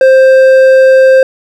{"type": "tone with hard clipping", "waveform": "sine", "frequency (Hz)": 526, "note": "C5", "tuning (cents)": 9, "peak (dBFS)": -3, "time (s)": [0.01, 1.23], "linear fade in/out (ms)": 2, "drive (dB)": 6, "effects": []}